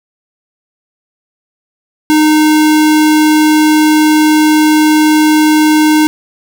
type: tone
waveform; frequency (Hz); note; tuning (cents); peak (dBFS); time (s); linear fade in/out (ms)
square; 307.3; D#4; -21; -6; 2.1-6.07; 0
effects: none